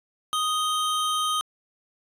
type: tone pair together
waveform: square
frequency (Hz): 1244.5 / 3136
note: D#6 / G7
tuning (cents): 0 / 0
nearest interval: octave + major third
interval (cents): 1600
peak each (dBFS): -25 / -29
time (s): 0.33-1.41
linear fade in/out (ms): 0
effects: resampled to 32000 Hz